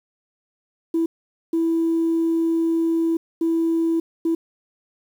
sine tone bursts at uneven times, 329.6 Hz, E4, in tune, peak -16 dBFS, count 4, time 0.94-1.06 / 1.53-3.17 / 3.41-4 / 4.25-4.35 s, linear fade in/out 5 ms, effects tanh soft clip ceiling -14 dBFS + 8-bit

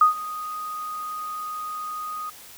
sine tone with ADSR envelope, 1242 Hz, D#6, 3 cents flat, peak -10 dBFS, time 0.01-2.3 s, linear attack 4 ms, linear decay 120 ms, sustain -19 dB, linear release 8 ms, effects white hiss -45 dBFS RMS until 2.57 s

